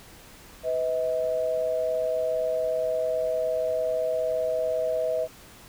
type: tone pair together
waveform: sine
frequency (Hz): 500.6 / 638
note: B4 / D#5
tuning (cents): +23 / +43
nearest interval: major third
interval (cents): 420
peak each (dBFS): -28 / -25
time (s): 0.63-5.28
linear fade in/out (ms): 50
effects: pink hiss -49 dBFS RMS until 5.68 s